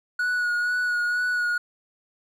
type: tone with vibrato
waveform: triangle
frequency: 1460 Hz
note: F#6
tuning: 24 cents flat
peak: -20 dBFS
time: 0.19-1.58 s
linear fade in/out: 5 ms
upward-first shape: sine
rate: 2.1 Hz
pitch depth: 22 cents each way
effects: none